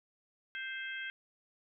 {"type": "harmonic tone with a mistuned harmonic", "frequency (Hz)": 523, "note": "C5", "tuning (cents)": -1, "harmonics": [3, 4, 5, 6], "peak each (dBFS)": [-40, -44, -47, -47], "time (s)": [0.55, 1.1], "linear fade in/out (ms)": 0, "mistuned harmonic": 6, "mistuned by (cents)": 43, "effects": []}